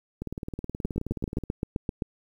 two click trains, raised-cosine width 3 ms, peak -14 / -20 dBFS, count 10 / 24, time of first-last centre 0.85-2.022 / 0.22-1.437 s, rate 7.68 / 18.9 Hz, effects 9-bit

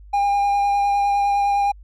triangle tone with vibrato, 806 Hz, G5, 48 cents sharp, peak -14 dBFS, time 0.13-1.72 s, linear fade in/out 10 ms, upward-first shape sine, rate 9.8 Hz, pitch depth 12 cents each way, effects added 50 Hz sine -40 dBFS peak until 1.83 s

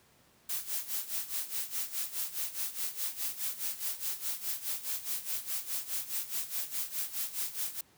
blue noise with tremolo, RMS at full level -33 dBFS, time 0.49-7.81 s, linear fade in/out 5 ms, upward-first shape sine, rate 4.8 Hz, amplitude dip 80%, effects pink hiss -64 dBFS RMS until 7.97 s + high-pass 80 Hz 12 dB/octave

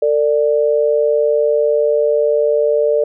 sine tone pair together, 450 / 590.3 Hz, A4 / D5, +39 / +9 cents, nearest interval perfect fourth, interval 470 cents, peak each -14 dBFS, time 0.02-3.04 s, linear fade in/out 5 ms, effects none

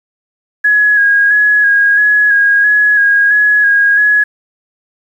sine tone with vibrato, 1661.2 Hz, G#6, in tune, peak -6 dBFS, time 0.64-4.24 s, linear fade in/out 10 ms, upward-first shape square, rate 1.5 Hz, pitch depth 24 cents each way, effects 7-bit

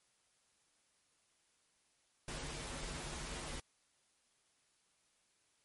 pink noise with comb filter, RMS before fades -44 dBFS, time 2.28-3.6 s, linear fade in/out 2 ms, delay 10 ms, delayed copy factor -0.95, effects white hiss -75 dBFS RMS until 5.64 s + MP3 48 kbps

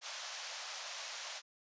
white band-pass noise, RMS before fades -45 dBFS, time 0.01-1.42 s, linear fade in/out 50 ms, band 550 to 6700 Hz, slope 48 dB/octave, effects resampled to 16000 Hz

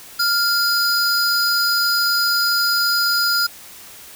square tone pair together, 1396.9 / 4938 Hz, F6 / D#8, 0 / -14 cents, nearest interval octave + minor seventh, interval 2186 cents, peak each -19 dBFS, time 0.19-3.47 s, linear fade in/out 10 ms, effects white hiss -40 dBFS RMS until 4.15 s

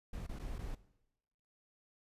brown noise with dropouts, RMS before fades -42 dBFS, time 0.13-0.75 s, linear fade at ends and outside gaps 5 ms, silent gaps 0.267-0.291 / 0.389-0.395 / 0.584-0.589 s, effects noise-tail reverb RT60 0.9 s tail -18 dB re dry + resampled to 32000 Hz

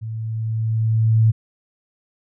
sine tone with level ramp, 111.4 Hz, A2, 22 cents sharp, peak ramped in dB -26 to -10 dBFS, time 0.01-1.32 s, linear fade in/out 20 ms, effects none

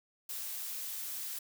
blue noise, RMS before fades -40 dBFS, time 0.29-1.39 s, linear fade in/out 5 ms, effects none

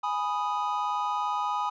triangle chord, G# minor, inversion none, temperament equal, 830.6 / 987.8 / 1244.5 Hz, G#5 / B5 / D#6, 0 / 0 / 0 cents, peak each -29 dBFS, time 0.03-1.7 s, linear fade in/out 10 ms, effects resampled to 16000 Hz

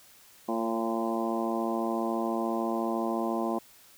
harmonic tone with a mistuned harmonic, 114.1 Hz, A#2, 37 cents flat, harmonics 2 / 3 / 4 / 5 / 6 / 7 / 8 / 9, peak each -32 / -32 / -40 / -37 / -35 / -38 / -41 / -37 dBFS, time 0.48-3.59 s, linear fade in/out 10 ms, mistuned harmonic 5, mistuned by -26 cents, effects white hiss -56 dBFS RMS until 3.97 s

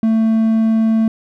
triangle tone, 222.7 Hz, A3, 21 cents sharp, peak -9 dBFS, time 0.03-1.08 s, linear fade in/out 2 ms, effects none

